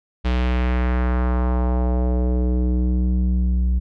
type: tone with low-pass filter sweep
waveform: square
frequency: 61.9 Hz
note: B1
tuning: 5 cents sharp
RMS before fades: -19 dBFS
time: 0.24-3.8 s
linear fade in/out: 20 ms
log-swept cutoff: 3500 to 120 Hz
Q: 1.5
effects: none

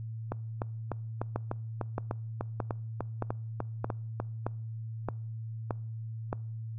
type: two click trains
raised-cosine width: 1 ms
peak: -18 / -17 dBFS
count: 14 / 9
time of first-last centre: 0.32-4.201 / 1.36-6.329 s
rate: 3.35 / 1.61 Hz
effects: noise-tail reverb RT60 0.6 s tail -25 dB re dry + added 112 Hz sine -36 dBFS peak until 6.78 s

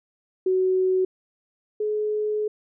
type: tone pair in turn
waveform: sine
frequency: 373.3 / 424.3 Hz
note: F#4 / G#4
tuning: +15 / +37 cents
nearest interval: major second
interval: 222 cents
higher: second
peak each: -18 / -22 dBFS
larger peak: first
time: 0.46-1.05 / 1.8-2.48 s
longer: second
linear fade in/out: 5 ms
effects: none

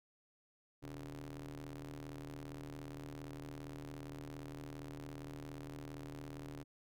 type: ring-modulated tone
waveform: sawtooth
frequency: 77.4 Hz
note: D#2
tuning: 9 cents flat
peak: -39 dBFS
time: 0.82-6.64 s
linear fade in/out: 20 ms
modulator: 210 Hz
effects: none

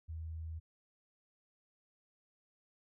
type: tone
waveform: sine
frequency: 80.6 Hz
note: E2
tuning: 38 cents flat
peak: -40 dBFS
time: 0.08-0.6 s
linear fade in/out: 20 ms
effects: none

